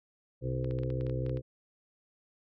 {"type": "harmonic tone", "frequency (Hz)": 64.1, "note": "C2", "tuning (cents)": -35, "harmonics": [1, 2, 4, 5, 6, 7, 8], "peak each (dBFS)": [-39, -32, -45, -42, -43, -43, -39], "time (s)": [0.41, 1.42], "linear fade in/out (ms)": 50}
{"type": "clicks", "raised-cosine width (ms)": 0.3, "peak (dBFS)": -34, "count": 11, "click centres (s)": [0.645, 0.71, 0.788, 0.834, 0.903, 1.01, 1.067, 1.097, 1.264, 1.295, 1.372]}
{"effects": []}